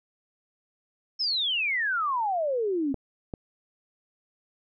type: exponential sweep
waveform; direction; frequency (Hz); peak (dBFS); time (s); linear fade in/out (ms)
sine; down; 5390 to 258.9; -24; 1.19-2.94; 20
type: clicks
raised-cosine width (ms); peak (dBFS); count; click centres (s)
2; -18 / -20; 2; 2.943 / 3.338
effects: none